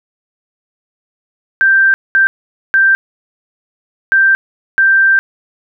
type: tone bursts at uneven times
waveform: sine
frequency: 1570 Hz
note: G6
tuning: 2 cents sharp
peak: -6 dBFS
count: 5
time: 1.61-1.94 / 2.15-2.27 / 2.74-2.95 / 4.12-4.35 / 4.78-5.19 s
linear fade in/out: 0 ms
effects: none